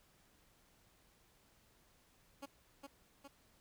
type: tone with echo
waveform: 15% pulse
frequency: 278.6 Hz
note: C#4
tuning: 9 cents sharp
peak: -39 dBFS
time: 2.42-2.46 s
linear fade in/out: 10 ms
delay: 410 ms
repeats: 2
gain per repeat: -3 dB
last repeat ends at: 3.28 s
effects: pink hiss -70 dBFS RMS until 3.6 s